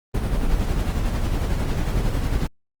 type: noise with tremolo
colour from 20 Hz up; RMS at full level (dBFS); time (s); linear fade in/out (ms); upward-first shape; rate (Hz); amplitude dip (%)
brown; -20; 0.14-2.47; 5; sine; 11; 40
effects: Opus 24 kbps